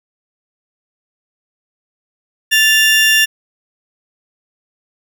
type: tone pair together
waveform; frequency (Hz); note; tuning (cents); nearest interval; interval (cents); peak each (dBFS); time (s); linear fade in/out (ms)
35% pulse; 1755 / 2792; A6 / F7; -5 / -1; minor sixth; 804; -10; 2.51-3.26; 20
effects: none